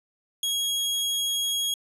sawtooth tone, 3302 Hz, G#7, 11 cents flat, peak -21 dBFS, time 0.43-1.74 s, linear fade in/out 2 ms, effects resampled to 32000 Hz

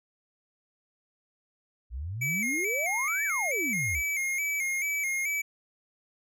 sine exponential two-way sweep, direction up then down, 54.9 to 1866 to 54.9 Hz, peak -32 dBFS, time 1.9-4.03 s, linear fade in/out 50 ms, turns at 3.24 s
square tone with vibrato, 2217 Hz, C#7, in tune, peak -28 dBFS, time 2.21-5.42 s, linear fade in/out 10 ms, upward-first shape square, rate 2.3 Hz, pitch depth 61 cents each way
effects none

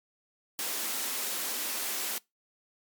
white high-pass noise, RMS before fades -33 dBFS, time 0.59-2.18 s, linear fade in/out 0 ms, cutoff 200 Hz, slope 96 dB/octave, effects noise-tail reverb RT60 0.2 s tail -24 dB re dry + MP3 96 kbps

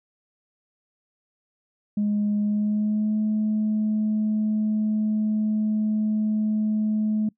sine tone with pitch glide, 207.7 to 214.5 Hz, G#3 to A3, 0 to -44 cents, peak -19 dBFS, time 1.97-7.29 s, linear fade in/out 5 ms, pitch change +56 cents, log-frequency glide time 2.4-3.18 s, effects noise-tail reverb RT60 0.1 s tail -23 dB re dry + tanh soft clip ceiling -17 dBFS

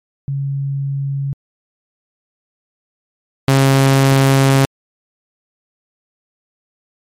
sine / sawtooth tone pair in turn, 138.59 / 135.58 Hz, C#3 / C#3, 0 / -38 cents, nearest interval unison, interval 38 cents, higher first, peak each -17 / -5 dBFS, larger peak second, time 0.28-1.33 / 3.48-4.65 s, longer second, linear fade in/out 0 ms, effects MP3 64 kbps

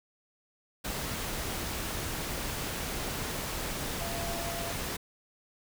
sine tone in noise, 680 Hz, F5, 46 cents flat, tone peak -38 dBFS, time 4-4.72 s, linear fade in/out 10 ms, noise pink, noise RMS -35 dBFS, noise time 0.84-4.97 s, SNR -6 dB, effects none

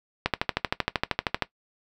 click train, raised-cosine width 0.3 ms, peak -6 dBFS, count 16, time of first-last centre 0.26-1.423 s, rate 12.9 Hz, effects noise-tail reverb RT60 0.1 s tail -17 dB re dry

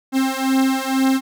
45% pulse beating tone pair, 264.2 / 266.3 Hz, C4 / C4, +17 / +31 cents, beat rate 2.1 Hz, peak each -19 dBFS, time 0.12-1.21 s, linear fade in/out 50 ms, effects none

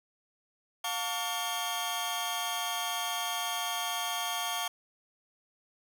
sawtooth tone cluster, 710 / 898 / 1139 / 3215 Hz, F5 / A5 / C#6 / G7, +28 / +35 / +47 / +43 cents, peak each -33 / -35 / -34 / -32 dBFS, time 0.84-4.68 s, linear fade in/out 5 ms, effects none

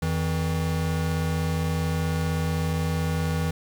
square tone pair together, 85.3 / 161.02 Hz, F2 / E3, -40 / -40 cents, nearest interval major seventh, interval 1100 cents, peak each -28 / -26 dBFS, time 0.02-3.51 s, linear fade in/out 5 ms, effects 9-bit

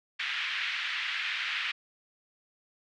pink band-pass noise, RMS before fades -33 dBFS, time 0.19-1.72 s, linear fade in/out 10 ms, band 1700 to 3300 Hz, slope 24 dB/octave, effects none

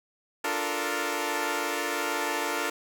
10% pulse chord, Bb major seventh, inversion first, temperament equal, 293.7 / 349.2 / 440 / 466.2 Hz, D4 / F4 / A4 / Bb4, 0 / 0 / 0 / 0 cents, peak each -25 dBFS, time 0.44-2.7 s, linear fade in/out 5 ms, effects none

